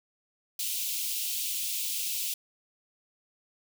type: high-pass noise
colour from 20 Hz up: white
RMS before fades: -32 dBFS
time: 0.59-2.34 s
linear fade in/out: 5 ms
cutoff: 2500 Hz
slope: 48 dB/octave
effects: none